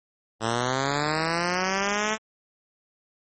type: linear sweep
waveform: 5% pulse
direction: up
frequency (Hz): 109.8 to 220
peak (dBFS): -12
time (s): 0.4-2.18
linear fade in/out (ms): 50
effects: MP3 32 kbps